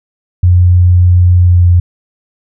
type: tone with pitch glide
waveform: sine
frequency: 89.3 to 87.92 Hz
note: F2 to F2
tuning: +39 to +12 cents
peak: -3 dBFS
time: 0.43-1.8 s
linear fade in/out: 5 ms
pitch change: -27 cents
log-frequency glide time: 1.38-1.69 s
effects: none